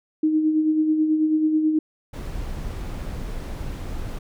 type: tone with tremolo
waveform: sine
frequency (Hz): 311.1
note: D#4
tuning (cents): 0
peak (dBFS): -15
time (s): 0.23-1.79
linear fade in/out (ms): 5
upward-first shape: sine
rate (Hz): 9.2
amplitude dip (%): 45
type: noise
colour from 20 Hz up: brown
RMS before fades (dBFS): -30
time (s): 2.13-4.19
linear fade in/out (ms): 10
effects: none